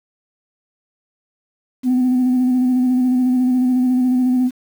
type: tone with vibrato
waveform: sine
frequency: 252.5 Hz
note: B3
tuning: 39 cents sharp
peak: -11 dBFS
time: 1.83-4.51 s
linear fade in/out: 50 ms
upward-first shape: square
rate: 14 Hz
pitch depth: 21 cents each way
effects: tanh soft clip ceiling -10 dBFS + 7-bit